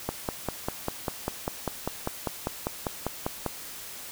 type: click train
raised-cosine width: 1 ms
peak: -13 dBFS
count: 18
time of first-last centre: 0.09-3.463 s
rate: 5.04 Hz
effects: white hiss -41 dBFS RMS until 4.11 s